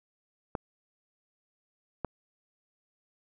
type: clicks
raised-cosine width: 1 ms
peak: -17 dBFS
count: 2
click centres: 0.552 / 2.047 s
effects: none